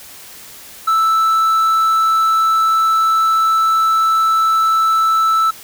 triangle tone, 1318.5 Hz, E6, in tune, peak -9 dBFS, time 0.87-5.51 s, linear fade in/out 10 ms, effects white hiss -37 dBFS RMS until 5.63 s

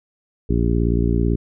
harmonic tone, 58 Hz, A#1, 8 cents flat, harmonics 1 / 2 / 3 / 4 / 5 / 6 / 7, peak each -19 / -22 / -24 / -25 / -26 / -27 / -27 dBFS, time 0.49-1.36 s, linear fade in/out 10 ms, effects none

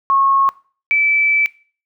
sine tone pair in turn, 1092 / 2314 Hz, C#6 / D7, -26 / -26 cents, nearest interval octave + minor second, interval 1300 cents, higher second, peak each -11 dBFS, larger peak neither, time 0.1-0.49 / 0.91-1.46 s, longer second, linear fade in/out 0 ms, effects noise-tail reverb RT60 0.4 s tail -21 dB re dry

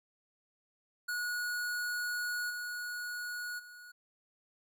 square tone with level steps, 1456 Hz, F#6, 28 cents flat, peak -34 / -38 / -50 dBFS, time 1.08-3.92 s, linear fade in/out 10 ms, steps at 2.49 / 3.58 s, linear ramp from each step 20 ms, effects none

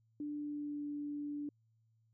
sine tone with pitch glide, 294.7 to 291.7 Hz, D4 to D4, +6 to -12 cents, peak -38 dBFS, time 0.2-1.49 s, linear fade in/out 2 ms, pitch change -18 cents, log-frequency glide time 0.36-0.85 s, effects added 112 Hz sine -70 dBFS peak until 2.13 s

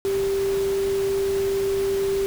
sine tone in noise, 392 Hz, G4, in tune, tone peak -20 dBFS, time 0.05-2.26 s, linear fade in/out 0 ms, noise pink, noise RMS -35 dBFS, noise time 0.05-2.26 s, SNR +12 dB, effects none

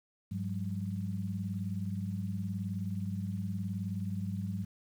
sine tone cluster, 101.2 / 180.4 / 199.5 Hz, G#2 / F#3 / G3, -44 / -44 / +31 cents, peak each -36 / -38 / -39 dBFS, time 0.31-4.65 s, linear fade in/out 10 ms, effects 10-bit

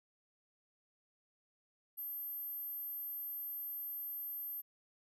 sine tone, 12930 Hz, G#9, 48 cents flat, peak -40 dBFS, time 1.97-4.62 s, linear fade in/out 20 ms, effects none

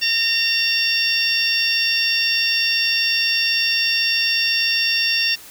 harmonic tone with a mistuned harmonic, 916 Hz, A#5, 31 cents flat, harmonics 2 / 3 / 4 / 5 / 6, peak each -26 / -20 / -26 / -25 / -21 dBFS, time 0.01-5.36 s, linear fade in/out 20 ms, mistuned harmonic 4, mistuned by -49 cents, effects white hiss -41 dBFS RMS until 5.5 s

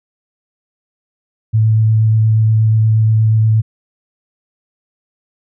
sine tone with vibrato, 110 Hz, A2, in tune, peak -8 dBFS, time 1.53-3.62 s, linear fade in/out 20 ms, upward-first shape square, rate 8.4 Hz, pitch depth 9 cents each way, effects none

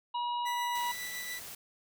harmonic tone, 962 Hz, B5, 46 cents flat, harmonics 1 / 3 / 4, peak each -31 / -43 / -46 dBFS, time 0.14-0.92 s, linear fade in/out 10 ms
sawtooth tone with tremolo, 1975 Hz, B6, in tune, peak -33 dBFS, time 0.45-1.4 s, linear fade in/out 20 ms, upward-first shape triangle, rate 7.2 Hz, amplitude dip 35%
white noise, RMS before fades -45 dBFS, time 0.75-1.55 s, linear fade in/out 5 ms
effects none

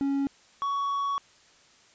triangle tone pair in turn, 277.2 / 1120.4 Hz, C#4 / C#6, 0 / +18 cents, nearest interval 2 octaves, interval 2418 cents, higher second, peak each -22 / -24 dBFS, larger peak first, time 0.01-0.27 / 0.62-1.18 s, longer second, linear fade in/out 0 ms, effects white hiss -58 dBFS RMS until 1.94 s + resampled to 16000 Hz

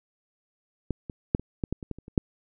clicks, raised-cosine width 3 ms, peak -14 / -22 / -7 / -25 / -14 / -15 / -25 / -19 / -30 / -30 / -7 dBFS, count 11, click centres 0.907 / 1.098 / 1.349 / 1.396 / 1.638 / 1.726 / 1.828 / 1.913 / 1.986 / 2.081 / 2.178 s, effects none

